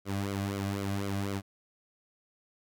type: tone with flanger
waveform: sawtooth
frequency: 99.1 Hz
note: G2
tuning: 19 cents sharp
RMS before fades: -33 dBFS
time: 0.05-1.42 s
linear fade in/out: 50 ms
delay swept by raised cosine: 1.1 to 2.3 ms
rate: 4 Hz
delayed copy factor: -0.8
effects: none